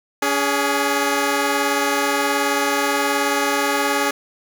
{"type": "tone pair together", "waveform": "10% pulse", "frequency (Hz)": [283.1, 415.3], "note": ["C#4", "G#4"], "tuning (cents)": [37, 0], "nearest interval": "perfect fifth", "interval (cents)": 663, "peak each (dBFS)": -12, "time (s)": [0.22, 4.11], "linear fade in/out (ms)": 5, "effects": []}